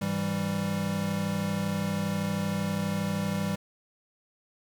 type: tone cluster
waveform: square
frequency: 102.8 / 163.9 / 196.5 Hz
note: G#2 / E3 / G3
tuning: -17 / -10 / +4 cents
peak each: -37 / -33 / -30 dBFS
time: 0.01-3.56 s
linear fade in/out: 10 ms
effects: 10-bit